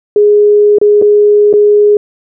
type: tone with dropouts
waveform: sine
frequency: 415.3 Hz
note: G#4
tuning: in tune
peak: -3 dBFS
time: 0.16-1.97 s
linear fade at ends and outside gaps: 2 ms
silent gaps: 0.785-0.814 / 1.016-1.022 / 1.529-1.537 s
effects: none